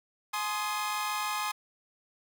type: chord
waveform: sawtooth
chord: Ab major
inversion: none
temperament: equal with one note detuned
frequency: 845.1 / 1046.5 / 1244.5 Hz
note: Ab5 / C6 / Eb6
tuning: +30 / 0 / 0 cents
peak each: -31 dBFS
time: 0.33-1.52 s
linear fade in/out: 10 ms
effects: none